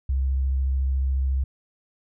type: tone with vibrato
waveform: sine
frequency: 66.5 Hz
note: C2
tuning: 29 cents sharp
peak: -20 dBFS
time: 0.09-1.44 s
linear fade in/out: 5 ms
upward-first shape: square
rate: 14 Hz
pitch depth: 16 cents each way
effects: none